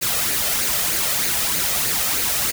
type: noise with flanger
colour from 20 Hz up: white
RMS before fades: -21 dBFS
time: 0.01-2.52 s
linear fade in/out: 20 ms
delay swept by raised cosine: 0.44 to 1.64 ms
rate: 3.2 Hz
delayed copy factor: +0.5
effects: none